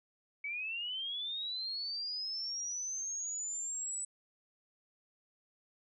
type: linear sweep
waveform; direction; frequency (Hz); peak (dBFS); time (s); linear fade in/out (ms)
sine; up; 2248 to 7970; -36; 0.44-4.05; 5
effects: none